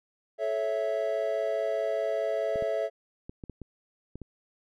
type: chord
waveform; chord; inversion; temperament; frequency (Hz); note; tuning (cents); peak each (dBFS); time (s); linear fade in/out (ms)
triangle; A major; none; equal with one note detuned; 433.9 / 554.4 / 659.3; A4 / C#5 / E5; -24 / 0 / 0; -31 / -30 / -27; 0.38-2.9; 50
type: clicks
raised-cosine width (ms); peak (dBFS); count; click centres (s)
3; -27; 8; 2.558 / 2.624 / 3.295 / 3.438 / 3.497 / 3.617 / 4.156 / 4.217
effects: none